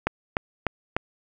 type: click train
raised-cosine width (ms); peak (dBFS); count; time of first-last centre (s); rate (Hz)
0.5; -7; 4; 0.07-0.966; 3.35
effects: none